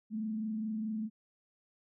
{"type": "tone with frequency modulation", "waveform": "sine", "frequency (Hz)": 217.7, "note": "A3", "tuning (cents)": -18, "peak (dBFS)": -33, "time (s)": [0.1, 1.1], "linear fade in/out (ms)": 50, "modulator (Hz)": 24.7, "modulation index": 0.36, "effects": []}